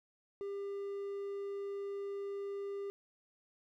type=tone; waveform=triangle; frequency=399.3 Hz; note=G4; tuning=32 cents sharp; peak=-36 dBFS; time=0.41-2.9 s; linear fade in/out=0 ms; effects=none